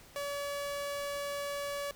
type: tone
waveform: sawtooth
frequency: 570 Hz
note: C#5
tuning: 48 cents sharp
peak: -31 dBFS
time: 0.16-1.91 s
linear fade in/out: 0 ms
effects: pink hiss -56 dBFS RMS until 1.95 s